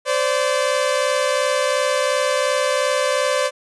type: tone pair together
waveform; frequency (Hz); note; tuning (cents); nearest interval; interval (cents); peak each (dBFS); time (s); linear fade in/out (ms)
sawtooth; 517.2 / 580; C5 / D5; -20 / -22; major second; 198; -16; 0.05-3.51; 50
effects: resampled to 24000 Hz